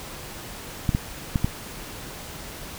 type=clicks; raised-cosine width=5 ms; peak=-8 dBFS; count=4; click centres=0.892 / 0.949 / 1.358 / 1.445 s; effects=pink hiss -38 dBFS RMS until 2.78 s